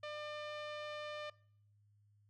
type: tone with low-pass filter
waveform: sawtooth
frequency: 599 Hz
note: D5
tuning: 34 cents sharp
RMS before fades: -45 dBFS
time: 0.03-1.3 s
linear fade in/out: 5 ms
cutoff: 3500 Hz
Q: 1.4
effects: noise-tail reverb RT60 0.6 s tail -21 dB re dry + added 103 Hz sine -67 dBFS peak until 2.29 s